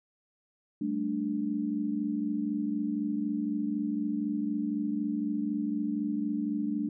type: chord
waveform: sine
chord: G suspended second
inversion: none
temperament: equal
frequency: 196 / 220 / 293.7 Hz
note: G3 / A3 / D4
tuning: 0 / 0 / 0 cents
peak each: -36 / -32 / -31 dBFS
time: 0.81-6.89 s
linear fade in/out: 5 ms
effects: none